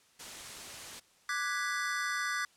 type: noise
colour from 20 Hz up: white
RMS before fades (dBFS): -44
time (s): 0.19-1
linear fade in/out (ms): 10
type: chord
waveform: square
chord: G# half-diminished seventh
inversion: second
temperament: equal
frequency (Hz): 1174.7 / 1480 / 1661.2 / 1975.5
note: D6 / F#6 / G#6 / B6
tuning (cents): 0 / 0 / 0 / 0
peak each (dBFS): -38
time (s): 1.29-2.45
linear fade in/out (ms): 2
effects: white hiss -65 dBFS RMS until 2.56 s + low-pass 9000 Hz 12 dB/octave

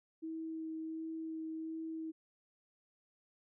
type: tone with vibrato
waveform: sine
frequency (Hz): 320.9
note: E4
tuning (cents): -46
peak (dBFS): -39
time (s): 0.22-2.12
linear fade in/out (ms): 20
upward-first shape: sine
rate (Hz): 1.4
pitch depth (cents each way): 10
effects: none

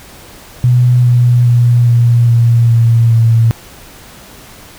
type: tone with pitch steps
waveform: sine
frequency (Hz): 123.47 / 121.91 / 120.37 / 118.85 / 117.35 / 115.87 / 114.41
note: B2 / B2 / B2 / A#2 / A#2 / A#2 / A#2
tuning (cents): 0 / -22 / -44 / +34 / +12 / -10 / -32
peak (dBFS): -5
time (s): 0.64-3.51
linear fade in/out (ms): 0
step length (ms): 410
effects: pink hiss -36 dBFS RMS until 4.78 s

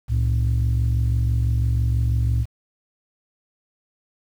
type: tone pair together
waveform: sine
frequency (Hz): 67.4 / 113.47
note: C#2 / A#2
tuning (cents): -48 / -46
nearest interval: major sixth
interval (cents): 902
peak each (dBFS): -18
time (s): 0.08-2.46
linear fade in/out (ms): 50
effects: tanh soft clip ceiling -14 dBFS + 8-bit

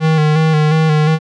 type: tone with vibrato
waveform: square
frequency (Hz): 155.56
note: D#3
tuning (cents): 0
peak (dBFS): -10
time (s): 0-1.19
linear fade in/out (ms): 50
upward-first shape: square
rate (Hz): 2.8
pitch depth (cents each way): 33
effects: low-pass 4000 Hz 12 dB/octave

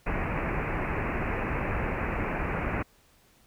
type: low-pass noise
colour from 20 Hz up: pink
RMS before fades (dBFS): -30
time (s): 0.06-2.83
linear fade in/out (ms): 10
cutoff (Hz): 2600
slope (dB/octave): 96
effects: pink hiss -62 dBFS RMS until 3.46 s

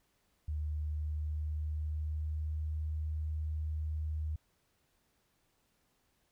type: tone with pitch glide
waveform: sine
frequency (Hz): 75.8 to 77.3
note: D#2 to D#2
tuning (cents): -45 to -11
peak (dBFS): -33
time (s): 0.48-4.36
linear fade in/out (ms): 5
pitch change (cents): +34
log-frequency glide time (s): 0.76-2.82
effects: pink hiss -75 dBFS RMS until 6.31 s

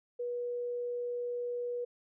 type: tone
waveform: sine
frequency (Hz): 484.9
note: B4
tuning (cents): -32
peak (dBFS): -33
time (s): 0.19-1.85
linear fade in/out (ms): 10
effects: none

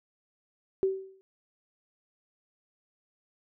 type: tone with exponential decay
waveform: sine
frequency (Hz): 383.5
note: G4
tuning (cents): -38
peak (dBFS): -20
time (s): 0.83-1.21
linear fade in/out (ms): 0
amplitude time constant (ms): 81
effects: none

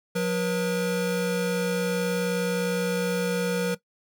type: tone pair together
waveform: square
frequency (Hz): 180.1 / 480.8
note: F#3 / B4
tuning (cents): -46 / -46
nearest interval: octave + perfect fourth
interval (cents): 1700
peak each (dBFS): -27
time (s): 0.15-3.75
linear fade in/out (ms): 10
effects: noise-tail reverb RT60 0.1 s tail -17 dB re dry

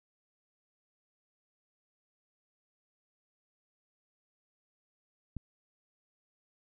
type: click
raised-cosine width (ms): 5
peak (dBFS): -26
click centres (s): 5.367
effects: none

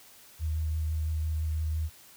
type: tone with vibrato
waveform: sine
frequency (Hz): 78.4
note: D#2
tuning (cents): +14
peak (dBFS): -27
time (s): 0.39-1.9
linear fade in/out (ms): 50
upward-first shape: sine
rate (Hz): 5.9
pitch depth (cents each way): 15
effects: white hiss -54 dBFS RMS until 2.16 s

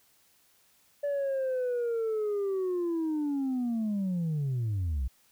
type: linear sweep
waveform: sine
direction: down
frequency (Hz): 579 to 58.27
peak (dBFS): -25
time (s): 1.03-5.08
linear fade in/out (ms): 10
effects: tanh soft clip ceiling -26 dBFS + white hiss -65 dBFS RMS until 5.31 s

